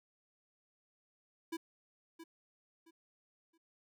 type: tone with echo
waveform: square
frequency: 329.6 Hz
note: E4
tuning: in tune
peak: -38 dBFS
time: 1.52-1.57 s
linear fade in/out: 10 ms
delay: 670 ms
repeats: 3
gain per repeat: -11 dB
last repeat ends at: 3.58 s
effects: none